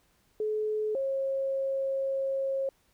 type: tone pair in turn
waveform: sine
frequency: 428.8 / 540.3 Hz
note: A4 / C#5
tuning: -45 / -44 cents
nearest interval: major third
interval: 401 cents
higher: second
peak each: -27 dBFS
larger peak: neither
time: 0.4-0.95 / 0.95-2.69 s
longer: second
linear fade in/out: 2 ms
effects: pink hiss -68 dBFS RMS until 2.93 s